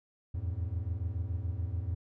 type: tone cluster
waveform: triangle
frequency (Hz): 80 / 87 / 107.7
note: D#2 / F2 / A2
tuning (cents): +49 / -6 / -37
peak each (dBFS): -37 / -32 / -36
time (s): 0.34-1.95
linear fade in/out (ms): 10
effects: none